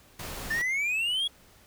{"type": "noise", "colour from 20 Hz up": "pink", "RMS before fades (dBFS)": -38, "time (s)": [0.19, 0.62], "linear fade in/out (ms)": 5}
{"type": "exponential sweep", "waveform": "triangle", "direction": "up", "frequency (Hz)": [1762, 3377], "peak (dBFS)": -24, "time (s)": [0.5, 1.28], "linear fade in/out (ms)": 10}
{"effects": ["pink hiss -57 dBFS RMS until 1.66 s"]}